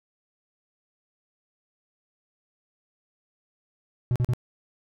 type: tone bursts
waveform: triangle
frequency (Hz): 122.9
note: B2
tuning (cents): -8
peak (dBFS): -18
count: 3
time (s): 4.11-4.335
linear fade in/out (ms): 0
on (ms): 47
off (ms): 42
effects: none